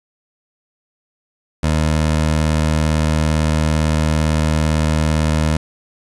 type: tone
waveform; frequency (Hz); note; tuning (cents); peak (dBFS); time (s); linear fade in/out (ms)
20% pulse; 77.78; D#2; 0; -9; 1.63-5.57; 5
effects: resampled to 24000 Hz + 7-bit